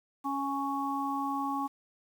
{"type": "harmonic tone", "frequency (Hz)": 277.2, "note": "C#4", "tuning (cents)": 0, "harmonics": [1, 3, 4], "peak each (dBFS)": [-34, -34, -34], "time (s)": [0.24, 1.68], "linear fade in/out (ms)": 20, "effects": ["9-bit"]}